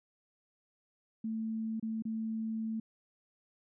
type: tone with dropouts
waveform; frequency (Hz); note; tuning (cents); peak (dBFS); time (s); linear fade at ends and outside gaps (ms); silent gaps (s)
sine; 222; A3; +16; -33; 1.24-2.8; 5; 1.798-1.826 / 2.023-2.052
effects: none